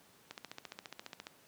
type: click train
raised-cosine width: 0.2 ms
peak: -26 dBFS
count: 15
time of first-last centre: 0.31-1.269 s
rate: 14.6 Hz
effects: pink hiss -63 dBFS RMS until 1.47 s + high-pass 150 Hz 12 dB/octave